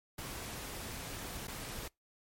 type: noise with dropouts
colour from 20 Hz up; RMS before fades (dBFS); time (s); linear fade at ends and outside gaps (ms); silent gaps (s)
pink; -43; 0.18-1.88; 5; 1.472-1.479
effects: noise-tail reverb RT60 0.2 s tail -26 dB re dry + MP3 64 kbps